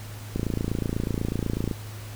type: click train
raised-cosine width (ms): 3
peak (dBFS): -13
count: 39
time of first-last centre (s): 0.36-1.712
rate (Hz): 28.1
effects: added 105 Hz sine -37 dBFS peak until 2.15 s + pink hiss -44 dBFS RMS until 2.15 s